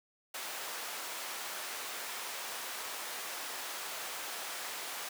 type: high-pass noise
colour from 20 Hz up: pink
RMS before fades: -41 dBFS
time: 0.34-5.09 s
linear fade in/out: 5 ms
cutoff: 720 Hz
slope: 12 dB/octave
effects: none